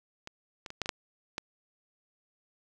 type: clicks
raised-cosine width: 0.2 ms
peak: -24 / -23 / -24 / -13 / -19 / -11 / -16 dBFS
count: 7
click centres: 0.274 / 0.662 / 0.704 / 0.817 / 0.859 / 0.892 / 1.381 s
effects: none